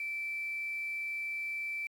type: tone with quantisation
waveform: sine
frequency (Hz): 2329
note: D7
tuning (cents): -15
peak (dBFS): -34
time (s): 0-1.87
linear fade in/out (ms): 2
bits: 9
effects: AAC 64 kbps